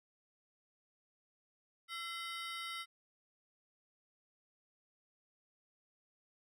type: ring-modulated tone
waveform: 25% pulse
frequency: 1700 Hz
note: G#6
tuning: 40 cents sharp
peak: -34 dBFS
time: 1.88-2.86 s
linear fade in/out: 50 ms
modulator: 358 Hz
effects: low-pass 10000 Hz 12 dB/octave